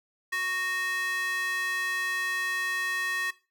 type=tone with high-pass filter; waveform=square; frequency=370 Hz; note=F#4; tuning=in tune; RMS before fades=-30 dBFS; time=0.32-3.31 s; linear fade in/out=10 ms; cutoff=1600 Hz; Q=9.6; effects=noise-tail reverb RT60 0.3 s tail -17 dB re dry